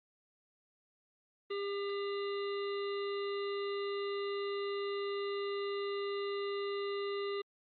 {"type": "harmonic tone", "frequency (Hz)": 401.1, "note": "G4", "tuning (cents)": 40, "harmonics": [1, 3, 5, 7, 9, 10], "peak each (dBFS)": [-35, -44, -48, -50, -53, -52], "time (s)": [1.5, 7.42], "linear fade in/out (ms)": 10, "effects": ["Opus 24 kbps"]}